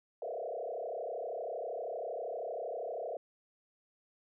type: tone with frequency modulation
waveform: sine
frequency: 571 Hz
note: D5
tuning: 49 cents flat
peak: -36 dBFS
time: 0.22-3.17 s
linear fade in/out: 2 ms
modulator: 32.7 Hz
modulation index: 3.9
effects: none